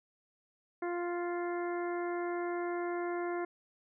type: harmonic tone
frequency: 349.2 Hz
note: F4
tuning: in tune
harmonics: 1 / 2 / 3 / 4 / 5 / 6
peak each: -34 / -40 / -44 / -46 / -48 / -50 dBFS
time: 0.82-3.45 s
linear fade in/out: 5 ms
effects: none